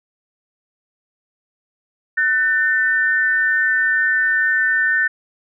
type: tone pair together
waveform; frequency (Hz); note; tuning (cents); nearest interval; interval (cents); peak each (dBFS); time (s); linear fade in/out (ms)
sine; 1504 / 1798.9; F#6 / A6; +28 / +38; minor third; 310; -18 / -16; 2.17-5.08; 10
effects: none